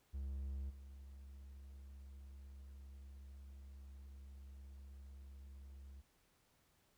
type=tone with level steps; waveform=triangle; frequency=68 Hz; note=C#2; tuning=33 cents flat; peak=-39 / -50 dBFS; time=0.13-6.02 s; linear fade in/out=20 ms; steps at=0.69 s; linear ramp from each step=20 ms; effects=pink hiss -75 dBFS RMS until 6.97 s